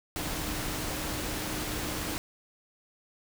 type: tone in noise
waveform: sine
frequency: 305.5 Hz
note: D#4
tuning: 32 cents flat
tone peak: -41 dBFS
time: 0.16-2.18 s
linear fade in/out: 0 ms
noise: pink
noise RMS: -34 dBFS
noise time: 0.16-2.18 s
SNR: -10 dB
effects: none